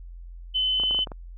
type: tone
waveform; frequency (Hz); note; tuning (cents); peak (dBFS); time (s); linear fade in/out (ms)
sine; 3036; F#7; +44; -21; 0.54-1.05; 20
type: clicks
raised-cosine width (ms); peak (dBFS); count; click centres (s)
1; -23; 7; 0.799 / 0.836 / 0.91 / 0.947 / 0.99 / 1.072 / 1.118
effects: added 43 Hz sine -38 dBFS peak until 1.37 s